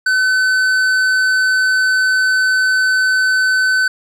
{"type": "tone with tanh clipping", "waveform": "sine", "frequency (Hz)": 1517, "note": "F#6", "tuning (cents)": 43, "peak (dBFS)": -13, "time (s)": [0.06, 3.88], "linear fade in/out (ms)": 5, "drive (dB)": 11, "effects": []}